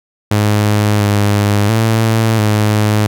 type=tone with pitch steps; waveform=sawtooth; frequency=104.8 / 102.7 / 111.8 / 106.1 Hz; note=G#2 / G#2 / A2 / G#2; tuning=+16 / -19 / +28 / +38 cents; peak=-6 dBFS; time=0.31-3.07 s; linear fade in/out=5 ms; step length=690 ms; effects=none